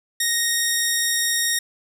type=tone; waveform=10% pulse; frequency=1864.7 Hz; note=A#6; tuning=in tune; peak=-10 dBFS; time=0.2-1.59 s; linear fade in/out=5 ms; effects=none